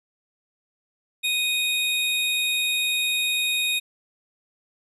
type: tone pair together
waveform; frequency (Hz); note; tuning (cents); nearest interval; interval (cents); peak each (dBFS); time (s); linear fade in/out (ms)
square; 2489 / 3729; D#7 / A#7; 0 / 0; perfect fifth; 700; -25; 1.23-3.8; 20
effects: resampled to 32000 Hz + 10-bit